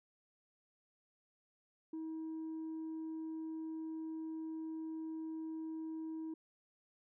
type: tone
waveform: sine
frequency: 319.5 Hz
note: D#4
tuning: 46 cents sharp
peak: -38 dBFS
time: 1.93-6.34 s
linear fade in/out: 5 ms
effects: tanh soft clip ceiling -39 dBFS